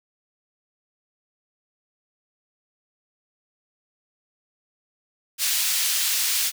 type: high-pass noise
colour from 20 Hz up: pink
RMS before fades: -23 dBFS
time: 5.38-6.52 s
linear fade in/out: 50 ms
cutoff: 3300 Hz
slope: 12 dB/octave
effects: none